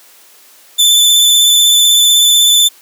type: tone with vibrato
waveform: sawtooth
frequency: 3517 Hz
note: A7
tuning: 1 cent flat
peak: -3 dBFS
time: 0.78-2.69 s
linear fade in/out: 20 ms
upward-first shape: triangle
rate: 16 Hz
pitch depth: 30 cents each way
effects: white hiss -43 dBFS RMS until 2.81 s + high-pass 300 Hz 12 dB/octave

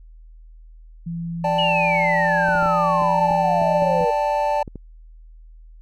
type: tone with pitch glide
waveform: sine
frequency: 168.3 to 171.24 Hz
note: E3 to F3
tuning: +36 to -34 cents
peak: -25 dBFS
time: 1.06-4.05 s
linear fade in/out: 10 ms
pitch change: +30 cents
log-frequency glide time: 1.69-2.34 s
type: chord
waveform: triangle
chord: D suspended fourth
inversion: none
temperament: just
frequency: 587.3 / 783.1 / 881 Hz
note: D5 / G5 / A5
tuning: 0 / -2 / +2 cents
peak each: -20 / -24 / -19 dBFS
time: 1.44-4.63 s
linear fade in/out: 5 ms
type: exponential sweep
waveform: sine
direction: down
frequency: 2960 to 466.2 Hz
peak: -20 dBFS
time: 1.58-4.11 s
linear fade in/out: 10 ms
type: clicks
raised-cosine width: 3 ms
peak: -21 dBFS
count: 11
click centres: 2.487 / 2.553 / 2.627 / 2.659 / 3.02 / 3.31 / 3.617 / 3.823 / 4.011 / 4.678 / 4.757 s
effects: added 40 Hz sine -41 dBFS peak until 5.81 s

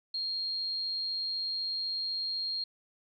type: tone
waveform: sine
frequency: 4232 Hz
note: C8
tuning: 19 cents sharp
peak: -31 dBFS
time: 0.14-2.64 s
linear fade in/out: 5 ms
effects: none

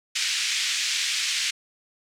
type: band-pass noise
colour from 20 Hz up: pink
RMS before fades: -26 dBFS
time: 0.15-1.51 s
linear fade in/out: 10 ms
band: 2100 to 7300 Hz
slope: 24 dB/octave
effects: none

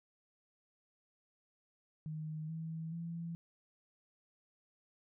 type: tone with pitch steps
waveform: sine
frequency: 155.56 / 161.6 / 167.88 Hz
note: D#3 / E3 / E3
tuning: 0 / -34 / +32 cents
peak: -39 dBFS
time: 2.06-3.35 s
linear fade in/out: 0 ms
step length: 430 ms
effects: none

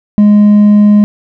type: tone with hard clipping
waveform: sine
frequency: 207.7 Hz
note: G#3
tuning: in tune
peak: -3 dBFS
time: 0.18-1.04 s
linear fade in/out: 0 ms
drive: 2 dB
effects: none

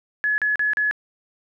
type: tone bursts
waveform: sine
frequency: 1700 Hz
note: G#6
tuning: 40 cents sharp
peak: -18 dBFS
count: 4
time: 0.24-0.911 s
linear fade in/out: 0 ms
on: 140 ms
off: 37 ms
effects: none

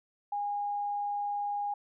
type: tone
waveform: sine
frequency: 818 Hz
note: G#5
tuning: 26 cents flat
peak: -30 dBFS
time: 0.32-1.74 s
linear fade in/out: 5 ms
effects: none

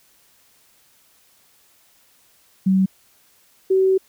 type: tone pair in turn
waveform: sine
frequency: 190.1 / 380.2 Hz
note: F#3 / F#4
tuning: +47 / +47 cents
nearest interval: octave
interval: 1200 cents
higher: second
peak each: -13 dBFS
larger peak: neither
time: 2.66-2.86 / 3.7-3.98 s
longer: second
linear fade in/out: 10 ms
effects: white hiss -57 dBFS RMS until 4.08 s

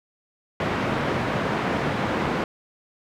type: band-pass noise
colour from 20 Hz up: pink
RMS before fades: -25 dBFS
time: 0.6-2.44 s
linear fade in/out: 2 ms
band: 130 to 1900 Hz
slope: 12 dB/octave
effects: none

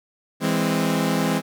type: chord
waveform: sawtooth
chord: E augmented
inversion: none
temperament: equal with one note detuned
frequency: 164.81 / 205.9 / 261.6 Hz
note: E3 / G#3 / B#3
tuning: 0 / -15 / 0 cents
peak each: -20 dBFS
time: 0.4-1.42 s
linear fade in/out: 50 ms
effects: none

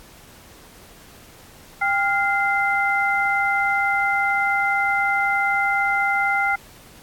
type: tone cluster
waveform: sine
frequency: 795 / 1405 / 2071 Hz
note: G5 / F6 / C7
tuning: +24 / +10 / -18 cents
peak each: -22 dBFS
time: 1.81-6.56 s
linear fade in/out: 10 ms
effects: pink hiss -47 dBFS RMS until 7.02 s + AAC 64 kbps

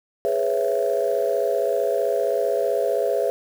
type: chord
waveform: sine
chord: C# minor seventh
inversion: second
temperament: just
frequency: 415.8 / 498.9 / 554.4 / 665.2 Hz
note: G#4 / B4 / C#5 / E5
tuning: +2 / +17 / 0 / +16 cents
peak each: -24 dBFS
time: 0.25-3.3 s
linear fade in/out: 0 ms
effects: tanh soft clip ceiling -11 dBFS + 7-bit

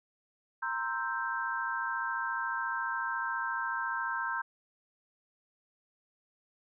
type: chord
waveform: sine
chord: C dominant seventh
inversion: third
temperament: equal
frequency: 932.3 / 1046.5 / 1318.5 / 1568 Hz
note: Bb5 / C6 / E6 / G6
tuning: 0 / 0 / 0 / 0 cents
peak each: -37 / -38 / -39 / -34 dBFS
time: 0.62-4.42 s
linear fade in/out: 10 ms
effects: none

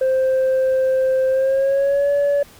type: tone with pitch glide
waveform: sine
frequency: 523.3 to 570.7 Hz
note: C5 to D5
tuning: 0 to -50 cents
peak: -12 dBFS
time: 0.01-2.43 s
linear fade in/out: 5 ms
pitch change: +150 cents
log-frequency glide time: 1.28-2.11 s
effects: tanh soft clip ceiling -13 dBFS + pink hiss -46 dBFS RMS until 2.59 s

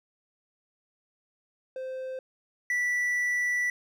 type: tone pair in turn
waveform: triangle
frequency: 520 / 1963.3 Hz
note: C5 / B6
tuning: -11 / -11 cents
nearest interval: octave + major seventh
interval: 2300 cents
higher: second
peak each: -31 / -23 dBFS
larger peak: second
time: 1.76-2.19 / 2.7-3.7 s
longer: second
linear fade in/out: 2 ms
effects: none

